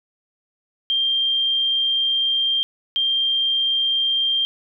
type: tone pair in turn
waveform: sine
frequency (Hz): 3182 / 3182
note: G7 / G7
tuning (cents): +25 / +25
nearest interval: unison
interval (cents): 0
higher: neither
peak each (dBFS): -17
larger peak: neither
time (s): 0.9-2.63 / 2.96-4.45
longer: first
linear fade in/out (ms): 0
effects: none